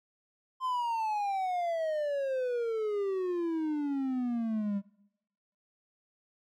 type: exponential sweep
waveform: triangle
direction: down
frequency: 1047 to 196 Hz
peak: -27 dBFS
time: 0.6-4.82 s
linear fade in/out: 50 ms
effects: noise-tail reverb RT60 0.9 s tail -22 dB re dry